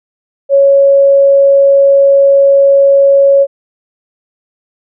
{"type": "tone", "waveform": "sine", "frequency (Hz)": 554.4, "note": "C#5", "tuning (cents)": 0, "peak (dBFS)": -3, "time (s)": [0.49, 3.47], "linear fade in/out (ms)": 50, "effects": []}